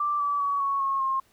sine tone with pitch steps, 1174.7 / 1152.5 / 1130.8 / 1109.4 / 1088.5 / 1067.9 Hz, D6 / D6 / C#6 / C#6 / C#6 / C6, 0 / -33 / +34 / +1 / -32 / +35 cents, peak -23 dBFS, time 0-1.2 s, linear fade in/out 5 ms, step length 200 ms, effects pink hiss -63 dBFS RMS until 1.32 s

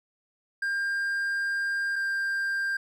triangle tone pair in turn, 1600 / 1589.9 Hz, G6 / G6, +35 / +24 cents, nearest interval unison, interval 11 cents, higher first, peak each -24 dBFS, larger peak neither, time 0.62-1.96 / 1.96-2.77 s, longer first, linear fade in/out 5 ms, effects none

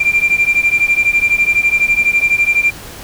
sine beating tone pair, 2369 / 2381 Hz, D7 / D7, +14 / +23 cents, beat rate 12 Hz, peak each -12 dBFS, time 0-2.71 s, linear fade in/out 10 ms, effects tanh soft clip ceiling -4 dBFS + pink hiss -32 dBFS RMS until 3.03 s

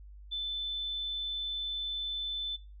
sine tone, 3520 Hz, A7, in tune, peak -32 dBFS, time 0.31-2.57 s, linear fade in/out 20 ms, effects noise-tail reverb RT60 0.3 s tail -22 dB re dry + added 50 Hz sine -47 dBFS peak until 2.8 s

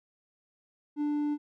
sine tone with hard clipping, 294.8 Hz, D4, 7 cents sharp, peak -28 dBFS, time 0.96-1.38 s, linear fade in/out 50 ms, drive 3 dB, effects none

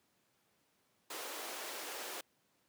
pink high-pass noise, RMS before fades -44 dBFS, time 1.1-2.21 s, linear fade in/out 5 ms, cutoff 360 Hz, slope 24 dB/octave, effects pink hiss -75 dBFS RMS until 2.68 s + high-pass 150 Hz 12 dB/octave

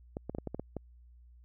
clicks, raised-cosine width 2 ms, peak -23 dBFS, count 8, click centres 0.169 / 0.296 / 0.349 / 0.385 / 0.473 / 0.546 / 0.596 / 0.767 s, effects added 60 Hz sine -54 dBFS peak until 1.44 s

